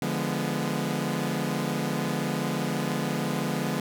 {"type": "chord", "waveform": "sawtooth", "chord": "D diminished seventh", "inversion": "none", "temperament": "equal with one note detuned", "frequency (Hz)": [146.83, 172.71, 207.7, 246.9], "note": ["D3", "F3", "Ab3", "Cb4"], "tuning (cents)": [0, -19, 0, 0], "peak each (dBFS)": -28, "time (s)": [0.02, 3.8], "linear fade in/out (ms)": 2, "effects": []}